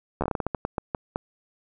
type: slowing click train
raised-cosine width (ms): 1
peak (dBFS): -12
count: 14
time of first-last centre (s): 0.21-1.159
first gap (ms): 12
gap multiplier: 1.27
effects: none